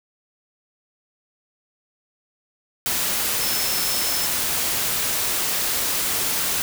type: tone in noise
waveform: sine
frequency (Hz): 5274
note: E8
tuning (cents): 0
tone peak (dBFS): -28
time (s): 3.41-4.26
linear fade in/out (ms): 0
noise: white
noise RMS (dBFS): -23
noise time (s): 2.86-6.62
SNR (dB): -8
effects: none